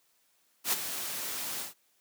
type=noise with ADSR envelope; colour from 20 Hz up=white; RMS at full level=-26 dBFS; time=0.64-1.74 s; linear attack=84 ms; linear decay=25 ms; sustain=-10 dB; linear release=140 ms; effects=white hiss -70 dBFS RMS until 2 s + high-pass 150 Hz 12 dB/octave